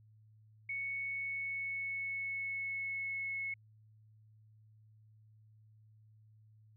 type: tone with pitch glide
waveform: sine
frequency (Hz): 2217 to 2190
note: C#7 to C#7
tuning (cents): 0 to -22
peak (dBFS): -36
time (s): 0.69-3.54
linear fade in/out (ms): 5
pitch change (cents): -22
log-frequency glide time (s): 0.97-3.35
effects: added 108 Hz sine -60 dBFS peak until 6.76 s